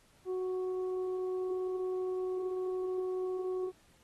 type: harmonic tone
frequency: 370 Hz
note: F#4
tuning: in tune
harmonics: 1 / 2 / 3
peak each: -32 / -50 / -51 dBFS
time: 0.25-3.72 s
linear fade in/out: 50 ms
effects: pink hiss -66 dBFS RMS until 4.03 s + AAC 32 kbps